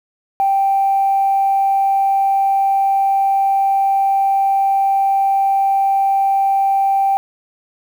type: tone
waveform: sine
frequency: 784 Hz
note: G5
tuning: in tune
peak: -11 dBFS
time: 0.4-7.17 s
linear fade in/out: 0 ms
effects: tanh soft clip ceiling -7 dBFS + 7-bit